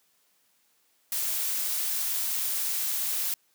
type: noise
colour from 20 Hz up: blue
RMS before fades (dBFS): -29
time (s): 1.12-3.34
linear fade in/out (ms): 2
effects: white hiss -68 dBFS RMS until 3.54 s + high-pass 150 Hz 12 dB/octave